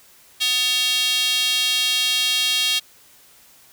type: tone with high-pass filter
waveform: square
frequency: 250 Hz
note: B3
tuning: 21 cents sharp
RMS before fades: -20 dBFS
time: 0.4-2.8 s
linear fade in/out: 20 ms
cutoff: 3300 Hz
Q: 4
effects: white hiss -51 dBFS RMS until 3.72 s